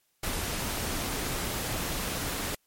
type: noise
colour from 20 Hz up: pink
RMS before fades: -32 dBFS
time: 0.23-2.55 s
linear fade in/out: 5 ms
effects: white hiss -72 dBFS RMS until 2.66 s + MP3 64 kbps